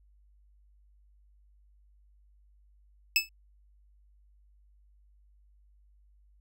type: tone with exponential decay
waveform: 25% pulse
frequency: 2613 Hz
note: E7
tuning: 16 cents flat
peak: -14 dBFS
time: 3.16-3.29 s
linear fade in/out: 1 ms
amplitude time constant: 28 ms
effects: added 50 Hz sine -59 dBFS peak until 6.4 s